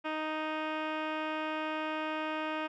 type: tone with low-pass filter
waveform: 15% pulse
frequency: 311.1 Hz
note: D#4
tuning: in tune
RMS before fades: -35 dBFS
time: 0.04-2.68 s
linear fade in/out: 20 ms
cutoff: 2200 Hz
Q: 5.7
effects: none

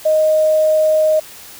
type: tone with quantisation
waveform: sine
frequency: 622.3 Hz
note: D#5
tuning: in tune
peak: -10 dBFS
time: 0.05-1.2 s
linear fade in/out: 10 ms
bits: 6
effects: white hiss -37 dBFS RMS until 1.59 s

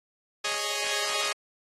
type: chord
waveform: 5% pulse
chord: Ab suspended fourth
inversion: none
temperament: equal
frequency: 415.3 / 554.4 / 622.3 Hz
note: Ab4 / Db5 / Eb5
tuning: 0 / 0 / 0 cents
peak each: -21 dBFS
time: 0.44-1.33 s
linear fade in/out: 10 ms
effects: AAC 32 kbps

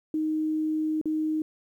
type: tone with dropouts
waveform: sine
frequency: 311.4 Hz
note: D#4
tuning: 2 cents sharp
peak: -24 dBFS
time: 0.14-1.42 s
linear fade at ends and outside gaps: 2 ms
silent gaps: 1.014-1.056 s
effects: 10-bit

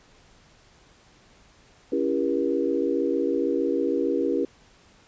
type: chord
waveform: sine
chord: C# diminished seventh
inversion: none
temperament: just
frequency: 277.2 / 332.6 / 399.1 / 479 Hz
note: C#4 / E4 / G4 / Bb4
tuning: 0 / +16 / +31 / +47 cents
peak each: -27 dBFS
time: 1.92-4.45 s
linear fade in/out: 5 ms
effects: pink hiss -56 dBFS RMS until 5.07 s + resampled to 16000 Hz

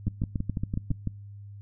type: two click trains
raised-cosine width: 5 ms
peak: -16 / -16 dBFS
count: 7 / 7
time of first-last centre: 0.08-0.913 / 0.07-1.073 s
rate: 7.2 / 5.98 Hz
effects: noise-tail reverb RT60 0.5 s tail -26 dB re dry + added 101 Hz sine -41 dBFS peak until 1.61 s

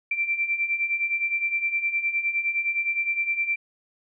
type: beating tone pair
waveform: sine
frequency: 2344 / 2353.7 Hz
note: D7 / D7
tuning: -4 / +3 cents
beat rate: 9.7 Hz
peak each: -29 / -24 dBFS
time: 0.11-3.56 s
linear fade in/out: 5 ms
effects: none

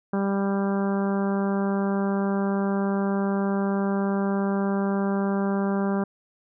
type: harmonic tone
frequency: 197.4 Hz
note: G3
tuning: 12 cents sharp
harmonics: 1 / 2 / 3 / 4 / 5 / 6 / 7 / 8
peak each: -23 / -29 / -33 / -35 / -37 / -39 / -40 / -41 dBFS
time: 0.13-6.04 s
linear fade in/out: 5 ms
effects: none

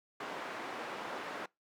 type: band-pass noise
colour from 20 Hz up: white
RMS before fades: -42 dBFS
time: 0.2-1.46 s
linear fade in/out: 5 ms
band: 270 to 1400 Hz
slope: 12 dB/octave
effects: noise-tail reverb RT60 0.2 s tail -24 dB re dry

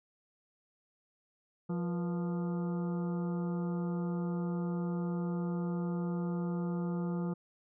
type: harmonic tone with a mistuned harmonic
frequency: 174.61 Hz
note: F3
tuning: in tune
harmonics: 1 / 2 / 3 / 4 / 5 / 6 / 7 / 8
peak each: -32 / -41 / -45 / -53 / -50 / -58 / -51 / -58 dBFS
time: 1.69-7.34 s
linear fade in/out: 10 ms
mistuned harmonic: 3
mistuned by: -110 cents
effects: none

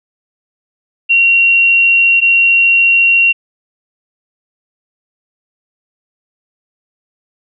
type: tone pair in turn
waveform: sine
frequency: 2747 / 2747 Hz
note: F7 / F7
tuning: -29 / -29 cents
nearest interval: unison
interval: 0 cents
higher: neither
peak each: -6 dBFS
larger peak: neither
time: 1.09-2.21 / 2.21-3.33 s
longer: neither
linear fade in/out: 20 ms
effects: none

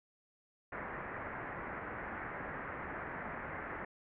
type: low-pass noise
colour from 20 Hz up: white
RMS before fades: -43 dBFS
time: 0.72-3.85 s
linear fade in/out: 5 ms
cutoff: 2000 Hz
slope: 48 dB/octave
effects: none

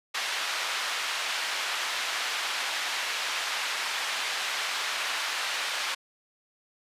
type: band-pass noise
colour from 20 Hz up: white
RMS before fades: -31 dBFS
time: 0.14-5.95 s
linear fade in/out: 10 ms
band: 870 to 3500 Hz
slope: 12 dB/octave
effects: resampled to 32000 Hz

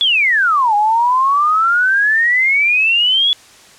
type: exponential two-way sweep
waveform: sine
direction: down then up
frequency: 3485 to 815 to 3428 Hz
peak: -10 dBFS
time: 0.01-3.33 s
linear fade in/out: 0 ms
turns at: 0.75 s
effects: white hiss -43 dBFS RMS until 3.78 s + low-pass 8000 Hz 12 dB/octave

